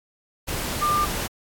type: tone in noise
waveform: sine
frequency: 1195 Hz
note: D6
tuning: 30 cents sharp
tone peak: -19 dBFS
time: 0.81-1.06 s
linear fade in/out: 20 ms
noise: pink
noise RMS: -28 dBFS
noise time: 0.47-1.28 s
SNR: +6 dB
effects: AAC 64 kbps